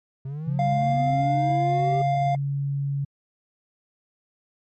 triangle linear sweep, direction up, 130.81 to 400 Hz, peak -27 dBFS, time 0.25-2.02 s, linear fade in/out 5 ms
sine tone with pitch glide, 138.59 to 140.12 Hz, C#3 to C#3, 0 to +19 cents, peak -23 dBFS, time 0.47-3.05 s, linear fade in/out 10 ms, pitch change +19 cents, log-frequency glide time 1.06-2.24 s
triangle tone, 698.5 Hz, F5, in tune, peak -19 dBFS, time 0.59-2.35 s, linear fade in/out 2 ms
effects MP3 32 kbps

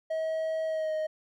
triangle tone with pitch glide, 639 to 624 Hz, D#5 to D#5, +46 to +5 cents, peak -26 dBFS, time 0.1-1.07 s, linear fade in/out 10 ms, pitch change -41 cents, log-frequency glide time 0.66-0.93 s, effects none

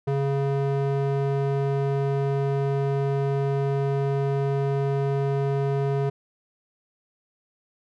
square tone with band-pass filter, 138.59 Hz, C#3, in tune, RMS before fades -24 dBFS, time 0.07-6.1 s, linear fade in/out 10 ms, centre 370 Hz, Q 0.89, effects none

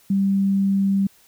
sine tone, 196 Hz, G3, in tune, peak -16 dBFS, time 0.1-1.07 s, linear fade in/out 5 ms, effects white hiss -55 dBFS RMS until 1.27 s

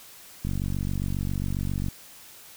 click train, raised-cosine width 5 ms, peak -17 dBFS, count 69, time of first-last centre 0.45-1.885 s, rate 47.4 Hz, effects white hiss -48 dBFS RMS until 2.56 s

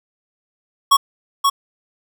square tone with echo, 1108.7 Hz, C#6, in tune, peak -9 dBFS, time 0.91-0.97 s, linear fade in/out 10 ms, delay 530 ms, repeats 1, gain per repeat -4 dB, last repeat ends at 1.5 s, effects none

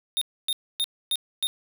square tone bursts, 3673 Hz, A#7, 26 cents flat, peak -23 dBFS, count 5, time 0.17-1.47 s, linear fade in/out 0 ms, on 44 ms, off 270 ms, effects 10-bit

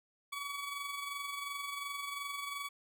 20% pulse tone with amplitude modulation, 1134 Hz, C#6, 39 cents sharp, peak -32 dBFS, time 0.32-2.69 s, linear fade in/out 10 ms, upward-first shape sine, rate 22.8 Hz, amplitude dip 45%, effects none

